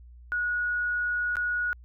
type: tone with dropouts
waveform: sine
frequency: 1456 Hz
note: F#6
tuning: 28 cents flat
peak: -25 dBFS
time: 0.32-1.73 s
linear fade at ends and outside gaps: 0 ms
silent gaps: 1.356-1.368 s
effects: added 60 Hz sine -46 dBFS peak until 1.84 s